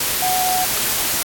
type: tone in noise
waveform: sine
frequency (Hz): 739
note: F#5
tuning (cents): -2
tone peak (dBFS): -18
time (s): 0.22-0.65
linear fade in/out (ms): 5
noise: white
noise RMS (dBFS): -20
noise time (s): 0-1.23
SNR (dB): -1
effects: AAC 64 kbps